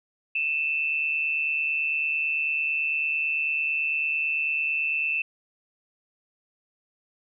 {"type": "tone pair together", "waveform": "sine", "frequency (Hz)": [2509, 2658], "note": ["D#7", "E7"], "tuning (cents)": [14, 14], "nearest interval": "minor second", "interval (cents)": 100, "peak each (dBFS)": [-31, -24], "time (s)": [0.35, 5.22], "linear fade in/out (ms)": 5, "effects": []}